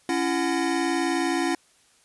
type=tone cluster; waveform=square; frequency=278 / 337.3 / 738 / 1838 Hz; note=C#4 / E4 / F#5 / A#6; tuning=+5 / +40 / -5 / -25 cents; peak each=-28 / -26 / -31 / -35 dBFS; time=0.09-1.55 s; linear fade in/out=2 ms; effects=white hiss -60 dBFS RMS until 2.04 s + resampled to 24000 Hz